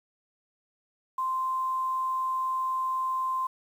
sine tone with quantisation, 1042 Hz, C6, 7 cents flat, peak -26 dBFS, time 1.18-3.47 s, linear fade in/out 5 ms, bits 9, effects none

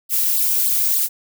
violet noise with flanger, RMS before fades -18 dBFS, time 0.09-1.09 s, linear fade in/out 50 ms, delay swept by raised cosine 0.22 to 2.62 ms, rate 3.4 Hz, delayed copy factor +0.9, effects none

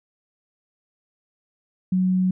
sine tone, 185 Hz, F#3, in tune, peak -17 dBFS, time 1.92-2.31 s, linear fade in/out 5 ms, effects none

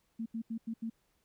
sine tone bursts at uneven times, 226.6 Hz, A#3, 49 cents flat, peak -34 dBFS, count 5, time 0.19-0.26 / 0.34-0.42 / 0.5-0.58 / 0.67-0.74 / 0.82-0.9 s, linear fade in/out 10 ms, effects pink hiss -75 dBFS RMS until 1.24 s

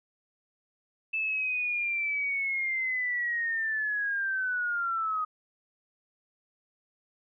sine linear sweep, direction down, 2637 to 1244.5 Hz, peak -27 dBFS, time 1.13-5.25 s, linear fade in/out 10 ms, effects none

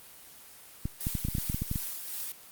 clicks, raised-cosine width 5 ms, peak -18 dBFS, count 12, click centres 0.855 / 1.069 / 1.152 / 1.25 / 1.285 / 1.351 / 1.383 / 1.499 / 1.545 / 1.62 / 1.714 / 1.758 s
blue noise with tremolo, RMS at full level -35 dBFS, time 1-2.32 s, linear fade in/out 2 ms, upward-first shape triangle, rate 2.7 Hz, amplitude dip 50%
effects white hiss -51 dBFS RMS until 2.51 s + Opus 24 kbps

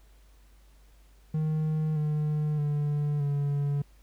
triangle tone with pitch steps, 155.56 / 151.22 / 147 / 142.9 Hz, D#3 / D#3 / D3 / D3, 0 / -49 / +2 / -47 cents, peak -23 dBFS, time 1.34-3.82 s, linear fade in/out 5 ms, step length 620 ms, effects added 50 Hz sine -54 dBFS peak until 4.02 s + pink hiss -65 dBFS RMS until 4.02 s

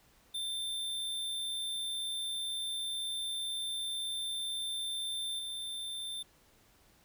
square tone with level steps, 3571 Hz, A7, 25 cents sharp, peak -35 / -38 dBFS, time 0.34-6.23 s, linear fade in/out 10 ms, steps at 5.39 s, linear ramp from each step 2 ms, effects pink hiss -65 dBFS RMS until 7.04 s

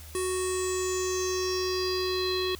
square tone with low-pass filter sweep, 370 Hz, F#4, in tune, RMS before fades -29 dBFS, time 0.15-2.55 s, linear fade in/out 0 ms, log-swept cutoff 9700 to 3700 Hz, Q 7.4, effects added 77 Hz sine -44 dBFS peak until 2.59 s + white hiss -49 dBFS RMS until 2.59 s

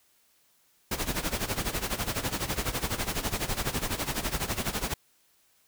pink noise with tremolo, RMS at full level -28 dBFS, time 0.91-4.94 s, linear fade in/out 5 ms, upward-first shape sine, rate 12 Hz, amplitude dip 80%, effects white hiss -66 dBFS RMS until 5.67 s

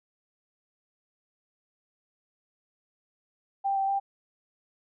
sine tone with pitch steps, 788 / 779 / 790 Hz, G5 / G5 / G5, +9 / -11 / +13 cents, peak -24 dBFS, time 3.64-4 s, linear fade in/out 20 ms, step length 120 ms, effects none

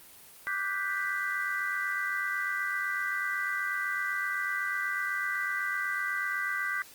sine chord, G major seventh, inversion second, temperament equal, 1174.7 / 1480 / 1568 / 1975.5 Hz, D6 / F#6 / G6 / B6, 0 / 0 / 0 / 0 cents, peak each -37 / -37 / -33 / -33 dBFS, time 0.47-6.82 s, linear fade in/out 0 ms, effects white hiss -52 dBFS RMS until 6.94 s + Opus 32 kbps

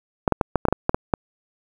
clicks, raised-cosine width 1 ms, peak -3 dBFS, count 10, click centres 0.278 / 0.323 / 0.412 / 0.557 / 0.653 / 0.685 / 0.726 / 0.894 / 0.945 / 1.138 s, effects 7-bit

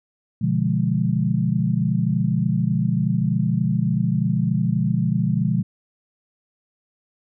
sine chord, B diminished seventh, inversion none, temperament equal, 123.47 / 146.83 / 174.61 / 207.7 Hz, B2 / D3 / F3 / Ab3, 0 / 0 / 0 / 0 cents, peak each -23 / -24 / -22 / -24 dBFS, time 0.41-5.63 s, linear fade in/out 10 ms, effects none

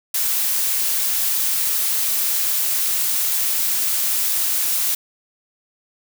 blue noise, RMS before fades -20 dBFS, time 0.14-4.95 s, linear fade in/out 5 ms, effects none

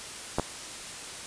clicks, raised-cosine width 1 ms, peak -12 dBFS, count 2, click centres 0.385 / 0.397 s, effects white hiss -40 dBFS RMS until 1.26 s + resampled to 22050 Hz

